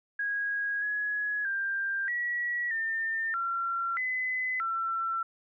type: tone with pitch steps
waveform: sine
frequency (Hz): 1647 / 1680 / 1588 / 1927 / 1804 / 1366 / 2020 / 1346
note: G#6 / G#6 / G6 / B6 / A6 / F6 / B6 / E6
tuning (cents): -15 / +19 / +22 / -43 / +43 / -39 / +39 / +36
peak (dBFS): -28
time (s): 0.19-5.23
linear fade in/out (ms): 5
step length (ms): 630
effects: none